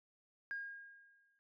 sine tone with exponential decay, 1624 Hz, G#6, 39 cents flat, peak -37 dBFS, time 0.51-1.39 s, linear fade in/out 0 ms, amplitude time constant 190 ms, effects noise-tail reverb RT60 0.1 s tail -23 dB re dry + tanh soft clip ceiling -34 dBFS

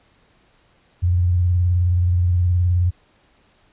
sine tone with vibrato, 88.6 Hz, F2, 25 cents sharp, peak -14 dBFS, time 1.02-2.91 s, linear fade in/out 20 ms, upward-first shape sine, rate 19 Hz, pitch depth 58 cents each way, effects pink hiss -58 dBFS RMS until 3.72 s + resampled to 8000 Hz

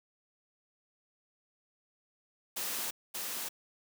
white noise with echo, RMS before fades -36 dBFS, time 2.56-2.91 s, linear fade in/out 10 ms, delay 580 ms, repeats 1, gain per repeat -2 dB, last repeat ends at 3.49 s, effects high-pass 200 Hz 12 dB/octave

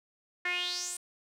sawtooth tone with band-pass filter sweep, 356.5 Hz, F4, 36 cents sharp, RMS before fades -34 dBFS, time 0.45-0.97 s, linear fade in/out 5 ms, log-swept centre 1900 to 9300 Hz, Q 5.4, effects none

